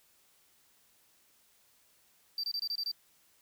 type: tone bursts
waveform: sine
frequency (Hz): 4672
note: D8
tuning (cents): -10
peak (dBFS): -29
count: 7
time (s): 2.38-2.915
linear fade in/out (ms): 2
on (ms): 55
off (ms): 25
effects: tanh soft clip ceiling -31 dBFS + white hiss -67 dBFS RMS until 3.41 s